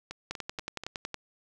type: two click trains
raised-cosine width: 0.2 ms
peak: -21 / -17 dBFS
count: 4 / 10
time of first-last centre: 0.11-0.836 / 0.31-1.143 s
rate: 4.13 / 10.8 Hz
effects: none